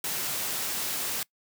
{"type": "noise", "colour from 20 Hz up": "white", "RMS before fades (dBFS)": -31, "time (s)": [0.04, 1.23], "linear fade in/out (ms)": 2, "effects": ["noise-tail reverb RT60 0.1 s tail -23 dB re dry", "high-pass 100 Hz 12 dB/octave"]}